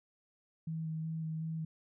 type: tone with vibrato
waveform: sine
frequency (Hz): 160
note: D#3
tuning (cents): +49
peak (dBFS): -35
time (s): 0.67-1.65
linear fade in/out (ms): 5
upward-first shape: square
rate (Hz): 2.7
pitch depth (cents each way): 12
effects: none